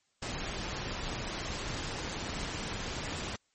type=noise with amplitude modulation; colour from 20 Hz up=pink; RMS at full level=-35 dBFS; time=0.22-3.36 s; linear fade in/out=5 ms; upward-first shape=sine; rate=185 Hz; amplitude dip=40%; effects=white hiss -74 dBFS RMS until 3.54 s + MP3 32 kbps